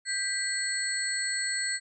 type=tone cluster; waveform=sine; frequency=1590 / 1974 / 4332 / 8040 Hz; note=G6 / B6 / C#8 / B8; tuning=+24 / -1 / -41 / +30 cents; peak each=-36 / -33 / -33 / -32 dBFS; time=0.05-1.8 s; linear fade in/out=50 ms; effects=none